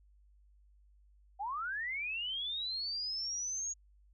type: linear sweep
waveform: sine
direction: up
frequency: 750 to 6700 Hz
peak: -35 dBFS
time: 1.39-3.74 s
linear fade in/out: 20 ms
effects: added 50 Hz sine -61 dBFS peak until 4.13 s